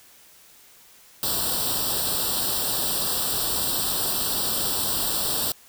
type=noise with comb filter; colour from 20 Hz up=white; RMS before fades=-25 dBFS; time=1.23-5.52 s; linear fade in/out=2 ms; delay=0.23 ms; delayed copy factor=+0.9; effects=white hiss -52 dBFS RMS until 5.68 s